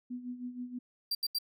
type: tone with tremolo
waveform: sine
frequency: 247.3 Hz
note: B3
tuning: 3 cents sharp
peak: -35 dBFS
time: 0.1-0.79 s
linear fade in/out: 10 ms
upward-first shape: sine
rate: 6.3 Hz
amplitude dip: 70%
type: tone bursts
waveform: 45% pulse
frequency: 4716 Hz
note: D8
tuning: 6 cents sharp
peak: -29 dBFS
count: 3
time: 1.11-1.386 s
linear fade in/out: 5 ms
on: 40 ms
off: 78 ms
effects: none